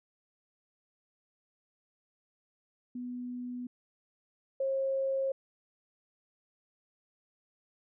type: tone pair in turn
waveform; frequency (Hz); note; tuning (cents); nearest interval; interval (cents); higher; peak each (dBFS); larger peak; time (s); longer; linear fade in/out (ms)
sine; 246.9 / 538.2; B3 / C5; 0 / +49; octave + minor second; 1349; second; -36 / -28; second; 2.95-3.67 / 4.6-5.32; neither; 5
effects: none